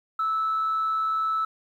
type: tone with amplitude modulation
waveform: sine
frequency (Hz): 1309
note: E6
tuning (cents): -13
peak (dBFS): -20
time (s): 0.19-1.45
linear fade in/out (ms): 5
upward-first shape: sine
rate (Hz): 142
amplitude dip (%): 30
effects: tanh soft clip ceiling -19 dBFS + 10-bit

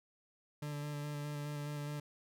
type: tone with vibrato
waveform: 40% pulse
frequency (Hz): 146.83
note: D3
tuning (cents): 0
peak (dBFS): -38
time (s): 0.62-2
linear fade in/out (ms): 5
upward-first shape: square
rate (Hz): 4.8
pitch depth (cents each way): 13
effects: none

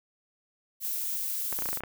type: noise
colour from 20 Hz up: violet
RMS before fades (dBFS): -32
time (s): 0.8-1.81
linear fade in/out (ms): 50
type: clicks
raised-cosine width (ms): 0.5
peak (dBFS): -21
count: 9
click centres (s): 1.526 / 1.589 / 1.622 / 1.658 / 1.689 / 1.73 / 1.773 / 1.806 / 1.836
effects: none

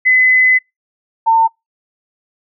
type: tone pair in turn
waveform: sine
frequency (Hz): 2022 / 902.8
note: B6 / A5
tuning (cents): +40 / +44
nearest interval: octave + major second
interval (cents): 1396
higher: first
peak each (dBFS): -7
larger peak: neither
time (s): 0.05-0.59 / 1.26-1.48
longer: first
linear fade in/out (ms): 20
effects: noise-tail reverb RT60 0.2 s tail -26 dB re dry

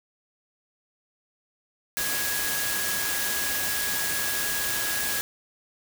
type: tone in noise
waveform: sine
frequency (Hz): 1661.2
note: G#6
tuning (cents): 0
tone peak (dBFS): -32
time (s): 1.97-5.21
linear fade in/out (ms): 0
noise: white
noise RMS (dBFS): -28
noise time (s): 1.97-5.21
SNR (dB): -7
effects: none

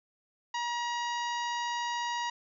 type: harmonic tone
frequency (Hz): 954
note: A#5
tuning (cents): +40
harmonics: 1 / 2 / 3 / 4 / 5 / 6 / 7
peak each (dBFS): -32 / -38 / -42 / -44 / -46 / -48 / -49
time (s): 0.54-2.3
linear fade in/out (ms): 5
effects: none

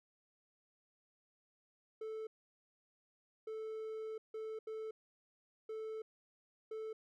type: tone bursts at uneven times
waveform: triangle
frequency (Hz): 438.7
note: A4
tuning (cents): -5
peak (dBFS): -39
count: 6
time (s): 2.01-2.27 / 3.47-4.18 / 4.34-4.59 / 4.67-4.91 / 5.69-6.02 / 6.71-6.93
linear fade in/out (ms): 5
effects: none

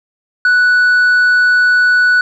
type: tone with tanh clipping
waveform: sine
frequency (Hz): 1480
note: F#6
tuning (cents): 0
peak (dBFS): -8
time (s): 0.45-2.21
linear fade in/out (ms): 2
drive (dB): 3
effects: none

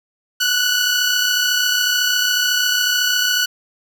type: tone pair together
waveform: 15% pulse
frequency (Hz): 1453 / 1487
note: F#6 / F#6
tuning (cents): -32 / +8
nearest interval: unison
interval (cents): 40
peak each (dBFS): -14 / -10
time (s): 0.4-3.46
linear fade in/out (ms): 10
effects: none

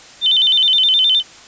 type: tone with vibrato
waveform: sine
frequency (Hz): 3310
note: G#7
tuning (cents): -6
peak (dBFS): -10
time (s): 0.21-1.23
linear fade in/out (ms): 50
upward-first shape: square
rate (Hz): 9.6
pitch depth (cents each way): 140
effects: white hiss -40 dBFS RMS until 1.47 s + resampled to 16000 Hz

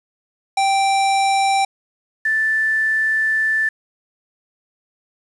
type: tone pair in turn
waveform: square / sine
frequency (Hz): 783 / 1761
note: G5 / A6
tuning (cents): -2 / +1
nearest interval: octave + major second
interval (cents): 1403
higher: second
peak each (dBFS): -15 / -15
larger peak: neither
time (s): 0.57-1.65 / 2.25-3.69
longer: second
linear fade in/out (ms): 5
effects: resampled to 24000 Hz + 7-bit

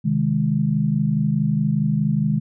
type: chord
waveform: sine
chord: Ab major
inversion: first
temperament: equal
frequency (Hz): 130.81 / 155.56 / 207.7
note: C3 / Eb3 / Ab3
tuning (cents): 0 / 0 / 0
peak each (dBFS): -24 / -20 / -21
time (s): 0.04-2.4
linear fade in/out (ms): 20
effects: none

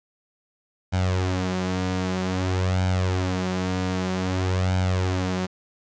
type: tone with flanger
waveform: sawtooth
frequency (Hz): 92.5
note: F#2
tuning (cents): 0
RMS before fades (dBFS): -24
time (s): 0.92-5.47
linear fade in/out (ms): 20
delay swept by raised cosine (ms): 1.3 to 6.7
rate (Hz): 0.52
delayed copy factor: +0.65
effects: resampled to 16000 Hz + 9-bit

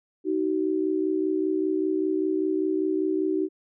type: tone pair together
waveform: sine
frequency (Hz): 313.4 / 378.5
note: D#4 / F#4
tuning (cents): +13 / +39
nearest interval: minor third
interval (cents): 326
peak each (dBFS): -25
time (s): 0.24-3.49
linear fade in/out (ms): 50
effects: none

